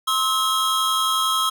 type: tone cluster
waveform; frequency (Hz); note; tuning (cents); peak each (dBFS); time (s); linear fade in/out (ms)
square; 1055 / 1294 / 3256; C6 / E6 / G#7; +14 / -32 / -35; -26 / -22 / -24; 0.07-1.5; 10
effects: none